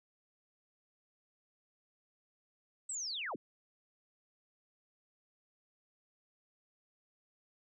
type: linear sweep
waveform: sine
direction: down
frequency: 8200 to 146.83 Hz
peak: -37 dBFS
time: 2.89-3.36 s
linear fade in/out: 5 ms
effects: none